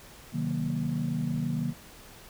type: chord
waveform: sine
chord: C half-diminished seventh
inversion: none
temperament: just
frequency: 130.81 / 156.98 / 188.37 / 235.5 Hz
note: C3 / Eb3 / Gb3 / Bb3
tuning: 0 / +16 / +31 / +18 cents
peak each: -34 / -30 / -35 / -31 dBFS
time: 0.32-1.74 s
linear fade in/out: 50 ms
effects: tanh soft clip ceiling -19 dBFS + pink hiss -50 dBFS RMS until 2.29 s